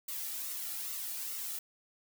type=noise with flanger; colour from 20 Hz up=blue; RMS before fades=-39 dBFS; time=0.08-1.59 s; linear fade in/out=5 ms; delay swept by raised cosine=1.2 to 1.94 ms; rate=2.4 Hz; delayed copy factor=-0.55; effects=none